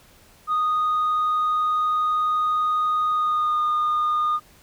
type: tone with pitch glide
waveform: sine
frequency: 1239 to 1221.9 Hz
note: D#6 to D#6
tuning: -8 to -32 cents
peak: -17 dBFS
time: 0.47-4.4 s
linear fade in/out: 50 ms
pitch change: -24 cents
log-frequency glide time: 3.1-3.62 s
effects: tanh soft clip ceiling -17 dBFS + pink hiss -53 dBFS RMS until 4.62 s